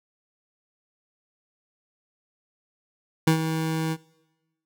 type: tone with ADSR envelope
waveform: 25% pulse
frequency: 160.2 Hz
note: E3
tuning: 49 cents flat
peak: -11 dBFS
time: 3.27-3.97 s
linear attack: 6 ms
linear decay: 95 ms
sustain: -10 dB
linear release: 49 ms
effects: noise-tail reverb RT60 1.0 s tail -20 dB re dry